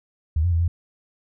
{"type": "tone with pitch steps", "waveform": "sine", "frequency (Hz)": [77.8, 87.9, 83.2, 85.8], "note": ["D#2", "F2", "E2", "F2"], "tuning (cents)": [0, 12, 17, -30], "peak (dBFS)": -17, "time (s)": [0.36, 0.68], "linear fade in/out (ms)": 5, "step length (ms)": 80, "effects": []}